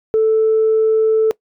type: tone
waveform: sine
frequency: 440 Hz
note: A4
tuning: in tune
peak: -9 dBFS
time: 0.14-1.31 s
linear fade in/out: 0 ms
effects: noise-tail reverb RT60 0.1 s tail -22 dB re dry + tanh soft clip ceiling -7 dBFS